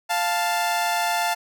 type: tone pair together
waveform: sawtooth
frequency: 698.5 / 880.1 Hz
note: F5 / A5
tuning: 0 / 0 cents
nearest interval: major third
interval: 400 cents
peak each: -20 dBFS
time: 0.09-1.35 s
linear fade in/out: 20 ms
effects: none